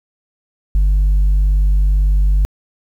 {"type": "tone", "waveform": "sine", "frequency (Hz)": 49, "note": "G1", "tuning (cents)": 0, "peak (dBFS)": -7, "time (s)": [0.75, 2.45], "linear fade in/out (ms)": 0, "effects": ["tanh soft clip ceiling -9 dBFS", "8-bit"]}